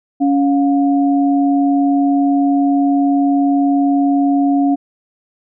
sine tone pair together, 280.2 / 710 Hz, C#4 / F5, +19 / +28 cents, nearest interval octave + major third, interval 1609 cents, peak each -11 / -19 dBFS, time 0.2-4.76 s, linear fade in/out 20 ms, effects none

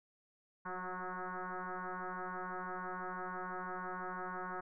sine tone with frequency modulation, 180 Hz, F#3, 47 cents flat, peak -39 dBFS, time 0.65-4.61 s, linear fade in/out 10 ms, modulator 183 Hz, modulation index 7.8, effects none

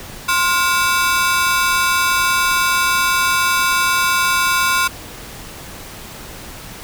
sawtooth ring-modulated tone, 1236 Hz, D#6, 12 cents flat, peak -7 dBFS, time 0.28-4.88 s, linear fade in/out 10 ms, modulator 185 Hz, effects pink hiss -34 dBFS RMS until 6.83 s

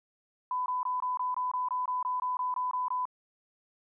sine tone bursts, 1002 Hz, B5, 25 cents sharp, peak -28 dBFS, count 15, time 0.51-3.054 s, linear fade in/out 2 ms, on 150 ms, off 21 ms, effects none

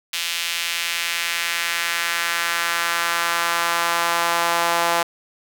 sawtooth tone with high-pass filter sweep, 170 Hz, F3, 46 cents flat, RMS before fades -22 dBFS, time 0.13-5.03 s, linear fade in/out 5 ms, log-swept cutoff 2900 to 790 Hz, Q 1.5, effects none

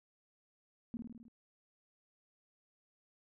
sine tone with echo, 233.1 Hz, A#3, in tune, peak -37 dBFS, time 0.94-0.97 s, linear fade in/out 0 ms, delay 52 ms, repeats 6, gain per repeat -3 dB, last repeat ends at 1.282 s, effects none

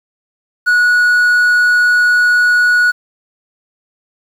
triangle tone, 1462 Hz, F#6, 21 cents flat, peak -6 dBFS, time 0.66-2.92 s, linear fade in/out 20 ms, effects 7-bit

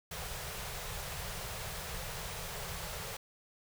pink band-stop noise, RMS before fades -41 dBFS, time 0.11-3.17 s, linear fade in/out 5 ms, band 180 to 410 Hz, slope 48 dB/octave, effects none

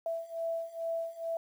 sine beating tone pair, 661 / 663.3 Hz, E5 / E5, +5 / +11 cents, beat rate 2.3 Hz, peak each -37 / -35 dBFS, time 0.06-1.37 s, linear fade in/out 2 ms, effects 10-bit

